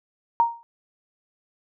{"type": "tone with exponential decay", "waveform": "sine", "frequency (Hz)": 932.3, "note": "A#5", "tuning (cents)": 0, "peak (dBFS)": -12, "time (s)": [0.4, 0.63], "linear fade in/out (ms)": 0, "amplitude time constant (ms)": 50, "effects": []}